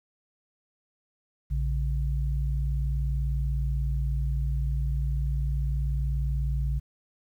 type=tone pair together; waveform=sine; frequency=58.27 / 138.59 Hz; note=A#1 / C#3; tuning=0 / 0 cents; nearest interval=octave + minor third; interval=1500 cents; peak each=-25 / -31 dBFS; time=1.5-6.8 s; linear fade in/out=20 ms; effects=10-bit